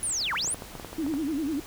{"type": "linear two-way sweep", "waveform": "sine", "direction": "down then up", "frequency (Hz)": [10160, 845, 10160], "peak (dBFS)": -26, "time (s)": [0.03, 0.54], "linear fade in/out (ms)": 0, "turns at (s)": 0.34}
{"type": "clicks", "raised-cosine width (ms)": 1, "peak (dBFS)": -24, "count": 10, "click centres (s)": [0.446, 0.477, 0.545, 0.622, 0.753, 0.798, 0.847, 0.93, 1.065, 1.139]}
{"type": "tone with vibrato", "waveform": "sine", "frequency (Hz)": 297.9, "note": "D4", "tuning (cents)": 25, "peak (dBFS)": -26, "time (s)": [0.98, 1.6], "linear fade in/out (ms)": 5, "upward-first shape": "sine", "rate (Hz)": 10, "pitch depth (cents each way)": 170}
{"effects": ["pink hiss -44 dBFS RMS until 1.66 s"]}